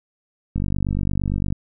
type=click train; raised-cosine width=5 ms; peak=-11 dBFS; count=48; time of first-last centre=0.56-1.525 s; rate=48.7 Hz; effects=none